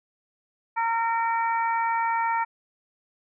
harmonic tone with a mistuned harmonic, 459.4 Hz, A#4, 25 cents flat, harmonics 2 / 3 / 4 / 5, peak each -23 / -31 / -33 / -35 dBFS, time 0.76-2.45 s, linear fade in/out 20 ms, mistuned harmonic 3, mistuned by -18 cents, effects none

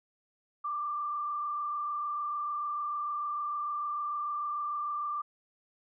sine tone with frequency modulation, 1181 Hz, D6, 9 cents sharp, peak -31 dBFS, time 0.64-5.22 s, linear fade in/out 10 ms, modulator 26.7 Hz, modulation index 0.8, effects none

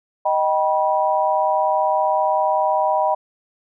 sine chord, Eb augmented, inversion none, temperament just, 622.3 / 777.8 / 972.3 Hz, Eb5 / G5 / B5, 0 / -14 / -27 cents, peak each -20 dBFS, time 0.25-3.15 s, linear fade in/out 10 ms, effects none

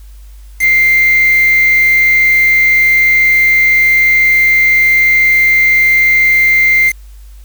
sine tone with quantisation, 2093 Hz, C7, in tune, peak -6 dBFS, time 0.59-6.93 s, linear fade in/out 50 ms, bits 3, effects added 50 Hz sine -31 dBFS peak until 7.44 s + white hiss -49 dBFS RMS until 7.44 s

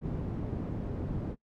white low-pass noise, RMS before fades -35 dBFS, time 0.01-1.36 s, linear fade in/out 50 ms, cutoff 220 Hz, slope 12 dB/octave, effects noise-tail reverb RT60 0.1 s tail -21 dB re dry

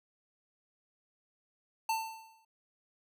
square tone with exponential decay, 892 Hz, A5, 23 cents sharp, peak -28 dBFS, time 1.89-2.45 s, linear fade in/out 5 ms, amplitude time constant 120 ms, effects none

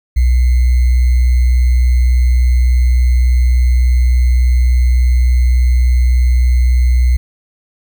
sine tone with sample-and-hold, 61.74 Hz, B1, in tune, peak -7 dBFS, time 0.16-7.17 s, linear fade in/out 10 ms, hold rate 2100 Hz, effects none

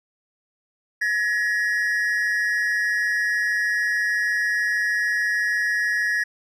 triangle tone pair together, 1685.6 / 1892 Hz, G#6 / A#6, +25 / +25 cents, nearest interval major second, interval 200 cents, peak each -21 dBFS, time 1.01-6.24 s, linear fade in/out 10 ms, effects none

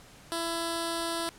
5% pulse tone with notch filter, 334.1 Hz, E4, 23 cents sharp, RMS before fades -32 dBFS, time 0.32-1.29 s, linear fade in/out 0 ms, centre 2300 Hz, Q 0.83, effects pink hiss -53 dBFS RMS until 1.38 s + low-pass 11000 Hz 12 dB/octave

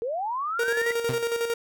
sine linear sweep, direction up, 439.5 to 1983 Hz, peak -26 dBFS, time 0.02-0.92 s, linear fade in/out 0 ms
45% pulse tone with tremolo, 466.5 Hz, A#4, 1 cent sharp, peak -23 dBFS, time 0.59-1.54 s, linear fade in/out 5 ms, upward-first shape square, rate 11 Hz, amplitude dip 50%
sawtooth tone with exponential decay, 128.2 Hz, C3, 35 cents flat, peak -21 dBFS, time 1.09-1.27 s, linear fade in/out 5 ms, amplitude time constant 37 ms
effects none

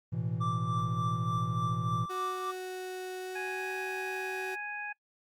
triangle chord, A suspended second, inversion none, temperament just, 110 / 123.75 / 165 Hz, A2 / B2 / E3, 0 / +4 / +2 cents, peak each -33 / -33 / -33 dBFS, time 0.12-2.06 s, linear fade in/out 10 ms
triangle tone with tremolo, 1172 Hz, D6, 4 cents flat, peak -29 dBFS, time 0.4-2.52 s, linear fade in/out 20 ms, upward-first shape sine, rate 3.4 Hz, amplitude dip 55%
35% pulse tone with pitch glide, 370 to 376.7 Hz, F#4 to F#4, 0 to +31 cents, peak -35 dBFS, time 2.09-4.56 s, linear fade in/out 20 ms, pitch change +31 cents, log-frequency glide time 3.19-3.69 s
harmonic tone, 830.6 Hz, G#5, in tune, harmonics 1 / 2 / 3, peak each -42 / -38 / -41 dBFS, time 3.35-4.93 s, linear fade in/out 10 ms
effects noise-tail reverb RT60 0.1 s tail -22 dB re dry + Opus 32 kbps

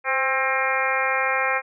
harmonic tone with a mistuned harmonic, 266.3 Hz, C4, 31 cents sharp, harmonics 2 / 3 / 4 / 5 / 6 / 7 / 8 / 9, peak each -28 / -28 / -28 / -28 / -28 / -28 / -28 / -28 dBFS, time 0.04-1.62 s, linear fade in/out 50 ms, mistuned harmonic 2, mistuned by -32 cents, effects none

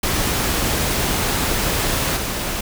pink noise with level steps, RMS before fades -20 / -24 dBFS, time 0.03-2.61 s, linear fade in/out 5 ms, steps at 2.16 s, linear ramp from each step 10 ms, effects none

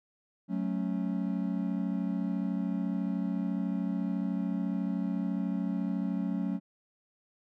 triangle chord, F# minor, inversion none, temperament equal with one note detuned, 185 / 218.9 / 277.2 Hz, F#3 / A3 / C#4, 0 / -9 / 0 cents, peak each -30 / -32 / -33 dBFS, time 0.48-6.6 s, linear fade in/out 50 ms, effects none

